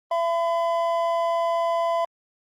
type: tone pair together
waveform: triangle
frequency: 674 / 1009.9 Hz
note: E5 / B5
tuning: +38 / +38 cents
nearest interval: perfect fifth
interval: 700 cents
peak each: -20 / -24 dBFS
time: 0.11-2.05 s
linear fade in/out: 5 ms
effects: Opus 32 kbps